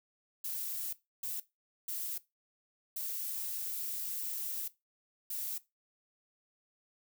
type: noise bursts at uneven times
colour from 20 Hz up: violet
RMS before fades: -38 dBFS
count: 5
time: 0.44-0.93 / 1.23-1.4 / 1.88-2.18 / 2.96-4.68 / 5.3-5.58 s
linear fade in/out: 5 ms
effects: noise-tail reverb RT60 0.2 s tail -17 dB re dry